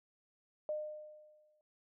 sine tone with exponential decay, 608 Hz, D#5, 40 cents flat, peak -33 dBFS, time 0.69-1.61 s, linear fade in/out 1 ms, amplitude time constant 200 ms, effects none

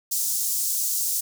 pink high-pass noise, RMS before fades -25 dBFS, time 0.11-1.21 s, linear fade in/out 10 ms, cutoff 6100 Hz, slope 24 dB/octave, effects none

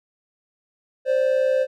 triangle tone pair together, 523.3 / 583.7 Hz, C5 / D5, 0 / -11 cents, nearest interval major second, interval 189 cents, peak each -16 / -22 dBFS, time 1.05-1.67 s, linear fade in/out 50 ms, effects none

